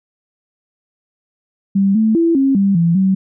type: tone with pitch steps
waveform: sine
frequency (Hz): 196.2 / 219.6 / 333.9 / 270.9 / 197.3 / 168.5 / 190.9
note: G3 / A3 / E4 / C#4 / G3 / E3 / G3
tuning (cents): +2 / -3 / +22 / -40 / +11 / +38 / -46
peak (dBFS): -10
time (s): 1.75-3.15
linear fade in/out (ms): 10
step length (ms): 200
effects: none